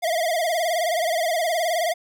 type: tone with vibrato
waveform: square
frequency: 670 Hz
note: E5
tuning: 28 cents sharp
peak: -21 dBFS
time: 0.02-1.94 s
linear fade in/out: 20 ms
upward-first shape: sine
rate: 19 Hz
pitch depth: 110 cents each way
effects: none

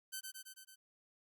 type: tone with echo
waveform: 5% pulse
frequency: 1535 Hz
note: G6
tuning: 37 cents flat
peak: -30 dBFS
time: 0.12-0.21 s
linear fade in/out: 20 ms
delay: 110 ms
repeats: 5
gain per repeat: -3 dB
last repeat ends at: 0.76 s
effects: none

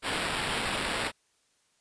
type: noise with sample-and-hold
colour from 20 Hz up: blue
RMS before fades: -31 dBFS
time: 0.02-1.12 s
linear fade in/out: 50 ms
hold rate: 6300 Hz
effects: white hiss -70 dBFS RMS until 1.8 s + resampled to 22050 Hz

